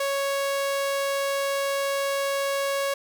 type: tone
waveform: sawtooth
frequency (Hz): 554.4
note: C#5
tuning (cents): 0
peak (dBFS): -20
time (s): 0-2.94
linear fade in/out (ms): 5
effects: none